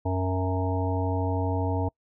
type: harmonic tone with a mistuned harmonic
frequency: 92.5 Hz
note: F#2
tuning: in tune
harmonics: 1 / 3 / 5 / 7 / 9 / 10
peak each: -26 / -31 / -33 / -34 / -36 / -36 dBFS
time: 0.05-1.89 s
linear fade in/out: 10 ms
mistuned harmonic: 7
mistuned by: +25 cents
effects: noise-tail reverb RT60 0.1 s tail -26 dB re dry